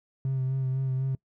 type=tone with vibrato; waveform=triangle; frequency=132 Hz; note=C3; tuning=16 cents sharp; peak=-22 dBFS; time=0.25-1.15 s; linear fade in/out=2 ms; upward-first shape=sine; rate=4 Hz; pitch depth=27 cents each way; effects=noise-tail reverb RT60 0.1 s tail -26 dB re dry + tanh soft clip ceiling -21 dBFS